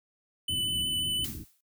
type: tone with vibrato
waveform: square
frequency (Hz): 3000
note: F#7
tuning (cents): +23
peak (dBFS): -28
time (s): 0.48-1.25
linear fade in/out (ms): 5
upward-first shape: triangle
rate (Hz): 5.6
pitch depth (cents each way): 11
type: low-pass noise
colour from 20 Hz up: pink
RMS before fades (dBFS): -39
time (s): 0.49-1.44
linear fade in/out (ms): 5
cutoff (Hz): 330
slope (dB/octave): 48
type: noise with exponential decay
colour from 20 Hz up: blue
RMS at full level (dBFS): -34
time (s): 1.24-1.61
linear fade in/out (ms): 5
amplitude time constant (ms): 79
effects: noise-tail reverb RT60 0.1 s tail -21 dB re dry + high-pass 60 Hz 12 dB/octave